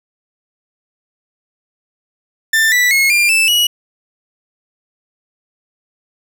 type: tone with pitch steps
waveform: 40% pulse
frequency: 1783 / 1967 / 2170 / 2394 / 2641 / 2913 Hz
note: A6 / B6 / C#7 / D7 / E7 / F#7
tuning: +22 / -7 / -37 / +33 / +3 / -28 cents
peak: -9 dBFS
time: 2.53-3.67 s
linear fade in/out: 5 ms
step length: 190 ms
effects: 7-bit